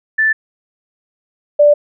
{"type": "tone pair in turn", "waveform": "sine", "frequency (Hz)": [1760, 587.3], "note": ["A6", "D5"], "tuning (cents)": [0, 0], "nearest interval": "octave + perfect fifth", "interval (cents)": 1900, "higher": "first", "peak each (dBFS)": [-10, -5], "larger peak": "second", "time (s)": [[0.18, 0.33], [1.59, 1.74]], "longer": "neither", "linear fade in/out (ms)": 10, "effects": []}